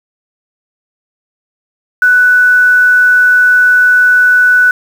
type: tone with quantisation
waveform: sine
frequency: 1487 Hz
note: F#6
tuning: 8 cents sharp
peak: -4 dBFS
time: 2.02-4.71 s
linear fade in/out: 2 ms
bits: 5
effects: none